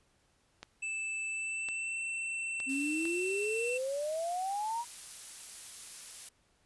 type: clicks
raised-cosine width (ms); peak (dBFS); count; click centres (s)
0.2; -26; 4; 0.63 / 1.687 / 2.602 / 3.054
type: tone with pitch glide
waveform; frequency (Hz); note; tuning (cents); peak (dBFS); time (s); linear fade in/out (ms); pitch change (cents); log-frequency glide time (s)
square; 2637 to 2688; E7 to E7; 0 to +33; -35; 0.82-3.78; 10; +33; 1.28-1.99
type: exponential sweep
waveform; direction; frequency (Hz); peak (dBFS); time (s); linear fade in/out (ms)
sine; up; 261.6 to 967; -32; 2.66-4.85; 50
type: noise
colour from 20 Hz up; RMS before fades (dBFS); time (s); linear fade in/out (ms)
blue; -44; 2.69-6.29; 5
effects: pink hiss -71 dBFS RMS until 6.65 s + resampled to 24000 Hz